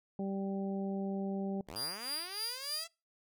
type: harmonic tone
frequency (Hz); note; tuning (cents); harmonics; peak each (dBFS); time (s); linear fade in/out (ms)
195.3; G3; -6; 1 / 2 / 3 / 4; -35 / -41 / -45 / -47; 0.19-1.61; 2
type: linear sweep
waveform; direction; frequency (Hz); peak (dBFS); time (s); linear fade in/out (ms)
5% pulse; up; 56 to 676; -33; 1.67-2.88; 20
type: tone with tremolo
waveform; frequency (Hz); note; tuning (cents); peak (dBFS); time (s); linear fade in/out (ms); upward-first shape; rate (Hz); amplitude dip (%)
sawtooth; 4800; D8; +37; -31; 1.76-2.84; 2; triangle; 3.3; 85
effects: noise-tail reverb RT60 0.3 s tail -26 dB re dry